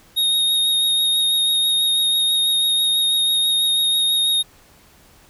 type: tone with vibrato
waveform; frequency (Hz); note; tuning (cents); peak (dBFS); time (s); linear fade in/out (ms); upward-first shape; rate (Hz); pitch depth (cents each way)
square; 3729; A#7; 0; -16; 0.16-4.43; 20; sine; 6.1; 15
effects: pink hiss -51 dBFS RMS until 5.29 s